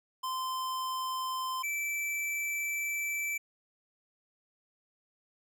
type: tone pair in turn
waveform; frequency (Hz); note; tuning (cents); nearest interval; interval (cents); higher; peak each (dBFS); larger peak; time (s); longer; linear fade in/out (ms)
square; 1035 / 2323; C6 / D7; -19 / -20; octave + major second; 1399; second; -33 / -32; second; 0.23-1.63 / 1.63-3.38; second; 10
effects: none